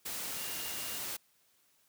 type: tone in noise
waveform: sine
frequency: 2820 Hz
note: F7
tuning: 16 cents sharp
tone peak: -48 dBFS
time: 0.37-0.99 s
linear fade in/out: 10 ms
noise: white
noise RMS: -39 dBFS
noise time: 0.05-1.17 s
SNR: -12 dB
effects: white hiss -70 dBFS RMS until 1.88 s + high-pass 60 Hz 12 dB/octave